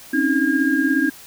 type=tone cluster; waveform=sine; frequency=264.5 / 281 / 315.7 / 1623 Hz; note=C4 / C#4 / D#4 / G#6; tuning=+19 / +24 / +25 / -40 cents; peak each=-21 dBFS; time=0.13-1.1 s; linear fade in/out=10 ms; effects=white hiss -42 dBFS RMS until 1.26 s